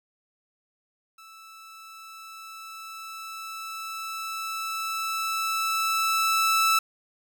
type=tone with level ramp; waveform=sawtooth; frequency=1317 Hz; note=E6; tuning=2 cents flat; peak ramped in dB=-43 to -15 dBFS; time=1.18-6.79 s; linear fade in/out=5 ms; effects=none